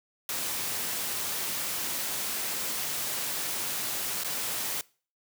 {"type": "noise with dropouts", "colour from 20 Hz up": "white", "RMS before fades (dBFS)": -32, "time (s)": [0.29, 4.81], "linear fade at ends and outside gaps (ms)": 1, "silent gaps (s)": [4.235, 4.246], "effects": ["noise-tail reverb RT60 0.4 s tail -23 dB re dry", "high-pass 100 Hz 12 dB/octave"]}